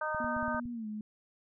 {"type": "harmonic tone", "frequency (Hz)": 308.1, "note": "D#4", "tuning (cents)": -17, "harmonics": [2, 3, 4, 5], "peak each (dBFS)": [-37, -37, -37, -37], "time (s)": [0.01, 0.6], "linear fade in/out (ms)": 5}
{"type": "clicks", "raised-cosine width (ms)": 5, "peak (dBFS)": -33, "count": 7, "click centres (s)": [0.147, 0.245, 0.366, 0.428, 0.481, 0.547, 0.656]}
{"type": "tone with pitch glide", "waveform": "sine", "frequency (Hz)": [240.5, 213], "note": ["B3", "G#3"], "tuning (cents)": [-46, 44], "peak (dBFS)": -36, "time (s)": [0.2, 1.01], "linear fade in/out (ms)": 2, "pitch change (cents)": -210, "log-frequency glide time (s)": [0.72, 0.87]}
{"effects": []}